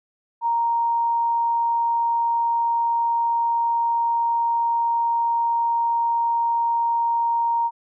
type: tone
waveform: sine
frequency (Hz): 932.3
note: A#5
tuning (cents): 0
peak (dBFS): -18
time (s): 0.41-7.71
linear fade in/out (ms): 50
effects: none